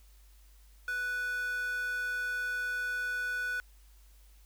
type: tone with high-pass filter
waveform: square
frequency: 493.9 Hz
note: B4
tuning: in tune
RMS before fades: -34 dBFS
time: 0.88-3.6 s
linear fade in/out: 0 ms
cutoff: 1400 Hz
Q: 7.7
effects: added 50 Hz sine -55 dBFS peak until 4.45 s + white hiss -66 dBFS RMS until 4.45 s